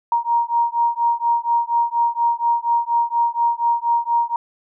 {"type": "beating tone pair", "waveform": "sine", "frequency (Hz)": [937, 941.2], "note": ["A#5", "A#5"], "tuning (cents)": [9, 16], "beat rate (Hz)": 4.2, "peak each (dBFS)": -19, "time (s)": [0.12, 4.36], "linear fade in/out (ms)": 2, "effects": []}